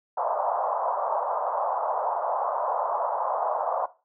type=band-pass noise; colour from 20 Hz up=pink; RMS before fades=-27 dBFS; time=0.17-3.86 s; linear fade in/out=5 ms; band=580 to 1100 Hz; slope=48 dB/octave; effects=noise-tail reverb RT60 0.3 s tail -17 dB re dry